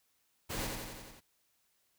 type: noise with echo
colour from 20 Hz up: pink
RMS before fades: -38 dBFS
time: 0.49-0.68 s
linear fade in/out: 20 ms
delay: 88 ms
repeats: 6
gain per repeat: -3 dB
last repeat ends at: 1.208 s
effects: white hiss -75 dBFS RMS until 1.98 s